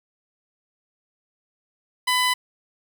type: tone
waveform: 15% pulse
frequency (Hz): 1001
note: B5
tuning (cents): +23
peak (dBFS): -12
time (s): 2.07-2.34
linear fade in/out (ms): 10
effects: 8-bit